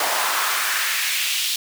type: noise with high-pass filter sweep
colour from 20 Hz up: pink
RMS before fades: -22 dBFS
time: 0-1.56 s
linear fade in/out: 2 ms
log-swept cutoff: 720 to 3500 Hz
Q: 1.8
effects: none